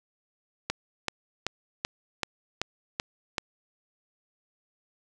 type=click train; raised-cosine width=0.2 ms; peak=-10 dBFS; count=8; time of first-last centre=0.7-3.382 s; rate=2.61 Hz; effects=none